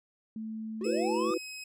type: tone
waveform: sine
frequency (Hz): 220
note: A3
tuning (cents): 0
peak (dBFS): -35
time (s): 0.36-1.31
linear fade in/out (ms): 2
type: linear sweep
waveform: triangle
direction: up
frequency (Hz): 343.8 to 1241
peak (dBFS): -31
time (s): 0.81-1.34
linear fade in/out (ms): 2
type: tone with pitch glide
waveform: 20% pulse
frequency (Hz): 2578 to 2550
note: E7 to D#7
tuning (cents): -39 to +42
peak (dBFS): -35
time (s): 0.84-1.64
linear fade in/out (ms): 5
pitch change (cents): -19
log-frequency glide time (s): 1.24-1.34
type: chord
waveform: sine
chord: E suspended second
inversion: none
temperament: equal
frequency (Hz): 329.6 / 370 / 493.9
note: E4 / F#4 / B4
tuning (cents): 0 / 0 / 0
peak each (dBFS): -32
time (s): 0.85-1.38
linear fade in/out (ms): 10
effects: none